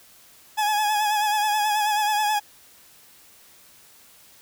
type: tone with vibrato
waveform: 40% pulse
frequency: 843 Hz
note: G#5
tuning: 26 cents sharp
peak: -19 dBFS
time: 0.57-2.4 s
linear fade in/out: 20 ms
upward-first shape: sine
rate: 9.3 Hz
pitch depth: 40 cents each way
effects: white hiss -52 dBFS RMS until 4.41 s